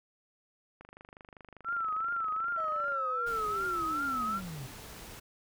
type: click train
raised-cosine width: 0.5 ms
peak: -34 dBFS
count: 54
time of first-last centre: 0.81-2.922 s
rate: 25.1 Hz
type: tone with vibrato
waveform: sine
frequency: 1328 Hz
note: E6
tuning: 12 cents sharp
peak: -30 dBFS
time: 1.64-4.41 s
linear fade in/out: 50 ms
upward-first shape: triangle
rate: 2.6 Hz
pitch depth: 110 cents each way
type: linear sweep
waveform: triangle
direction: down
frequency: 645 to 123.47 Hz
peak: -37 dBFS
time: 2.57-4.67 s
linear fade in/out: 10 ms
type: noise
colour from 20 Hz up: pink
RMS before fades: -47 dBFS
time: 3.26-5.2 s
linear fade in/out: 10 ms
effects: none